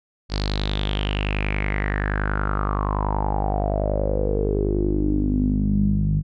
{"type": "tone with low-pass filter sweep", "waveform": "sawtooth", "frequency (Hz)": 50.6, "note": "G#1", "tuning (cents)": -44, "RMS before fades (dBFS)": -22, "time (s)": [0.29, 6.23], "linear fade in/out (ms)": 50, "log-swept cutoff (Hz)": [4700, 160], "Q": 7.6, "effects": []}